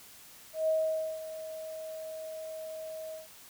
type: tone with ADSR envelope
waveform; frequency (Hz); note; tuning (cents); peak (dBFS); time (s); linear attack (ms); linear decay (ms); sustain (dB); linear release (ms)
sine; 634; D#5; +32; -24; 0.53-3.28; 150; 510; -14; 150
effects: white hiss -53 dBFS RMS until 3.49 s